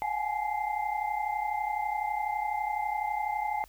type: tone cluster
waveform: sine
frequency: 725 / 822 / 854 / 2087 Hz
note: F#5 / G#5 / G#5 / C7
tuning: -35 / -18 / +48 / -5 cents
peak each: -38 / -33 / -31 / -39 dBFS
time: 0.02-3.64 s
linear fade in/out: 0 ms
effects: added 50 Hz sine -55 dBFS peak until 3.68 s + white hiss -60 dBFS RMS until 3.68 s